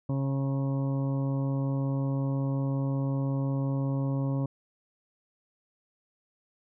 harmonic tone with a mistuned harmonic, 136.5 Hz, C#3, 26 cents flat, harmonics 1 / 2 / 3 / 4 / 5 / 6 / 7 / 8, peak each -27 / -32 / -45 / -39 / -50 / -51 / -47 / -49 dBFS, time 0.09-4.46 s, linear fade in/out 5 ms, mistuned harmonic 6, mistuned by +46 cents, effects none

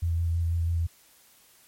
sine tone with vibrato, 84 Hz, E2, 33 cents sharp, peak -23 dBFS, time 0.02-0.87 s, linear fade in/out 10 ms, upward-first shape square, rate 6.1 Hz, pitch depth 14 cents each way, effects white hiss -58 dBFS RMS until 1.67 s + MP3 64 kbps

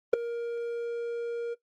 triangle tone with ADSR envelope, 470 Hz, A#4, 14 cents sharp, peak -9 dBFS, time 0.13-1.55 s, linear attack 7 ms, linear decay 5 ms, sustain -19 dB, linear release 21 ms, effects noise-tail reverb RT60 0.1 s tail -17 dB re dry + Opus 24 kbps

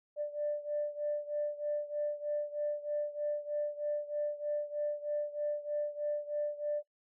sine beating tone pair, 590 / 593.2 Hz, D5 / D5, +8 / +17 cents, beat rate 3.2 Hz, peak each -34 / -37 dBFS, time 0.16-6.83 s, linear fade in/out 50 ms, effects noise-tail reverb RT60 0.1 s tail -21 dB re dry + tanh soft clip ceiling -25 dBFS

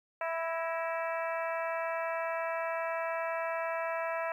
harmonic tone with a mistuned harmonic, 329.6 Hz, E4, in tune, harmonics 2 / 3 / 4 / 5 / 6 / 7 / 8, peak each -34 / -38 / -40 / -42 / -44 / -45 / -46 dBFS, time 0.21-4.32 s, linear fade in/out 2 ms, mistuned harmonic 6, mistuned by -60 cents, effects 11-bit

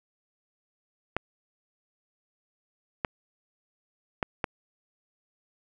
clicks, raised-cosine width 0.5 ms, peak -11 dBFS, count 4, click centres 1.166 / 3.048 / 4.228 / 4.442 s, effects none

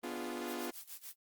sawtooth chord, B diminished seventh, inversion none, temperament equal, 246.9 / 293.7 / 349.2 / 415.3 Hz, B3 / D4 / F4 / Ab4, 0 / 0 / 0 / 0 cents, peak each -39 / -42 / -38 / -43 dBFS, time 0.03-0.71 s, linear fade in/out 10 ms
blue noise with tremolo, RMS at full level -46 dBFS, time 0.46-1.16 s, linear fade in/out 50 ms, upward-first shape sine, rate 6.9 Hz, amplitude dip 90%
effects Opus 32 kbps

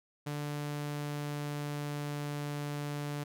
sawtooth tone with pitch glide, 146.83 to 145.9 Hz, D3 to D3, 0 to -11 cents, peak -31 dBFS, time 0.26-3.24 s, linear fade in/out 10 ms, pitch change -11 cents, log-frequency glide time 0.46-2.54 s, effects none

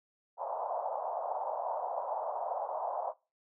pink band-pass noise, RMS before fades -36 dBFS, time 0.37-3.14 s, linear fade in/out 50 ms, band 590 to 960 Hz, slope 48 dB/octave, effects noise-tail reverb RT60 0.3 s tail -23 dB re dry

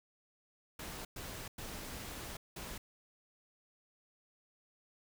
pink noise bursts at uneven times, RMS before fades -45 dBFS, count 4, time 0.79-1.05 / 1.16-1.48 / 1.58-2.37 / 2.56-2.78 s, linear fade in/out 5 ms, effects none

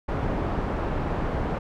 pink low-pass noise, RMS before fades -27 dBFS, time 0.08-1.59 s, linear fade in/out 10 ms, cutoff 1100 Hz, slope 12 dB/octave, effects none

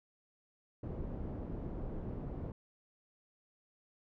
pink low-pass noise, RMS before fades -41 dBFS, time 0.83-2.52 s, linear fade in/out 5 ms, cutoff 440 Hz, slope 12 dB/octave, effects none

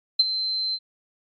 sine tone with ADSR envelope, 4100 Hz, C8, 36 cents flat, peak -11 dBFS, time 0.19-0.79 s, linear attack 8 ms, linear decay 30 ms, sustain -12 dB, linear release 51 ms, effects MP3 96 kbps

